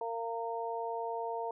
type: harmonic tone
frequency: 230 Hz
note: A#3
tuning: 23 cents flat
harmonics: 2 / 3 / 4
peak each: -38 / -39 / -38 dBFS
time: 0.01-1.51 s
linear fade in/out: 2 ms
effects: none